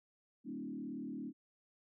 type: tone with frequency modulation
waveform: sine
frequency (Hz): 257.8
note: C4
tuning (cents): -26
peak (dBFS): -40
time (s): 0.44-1.33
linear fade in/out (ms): 50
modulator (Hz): 37.6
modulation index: 1.5
effects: none